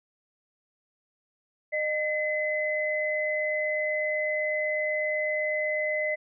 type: tone pair together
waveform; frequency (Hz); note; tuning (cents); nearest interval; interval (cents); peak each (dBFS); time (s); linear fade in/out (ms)
sine; 611 / 2032; D#5 / B6; -32 / +49; octave + major sixth; 2081; -28; 1.72-6.16; 20
effects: none